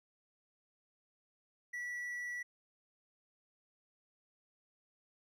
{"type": "tone", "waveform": "triangle", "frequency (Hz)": 1949, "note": "B6", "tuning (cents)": -23, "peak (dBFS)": -37, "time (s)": [1.73, 2.43], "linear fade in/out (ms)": 10, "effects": []}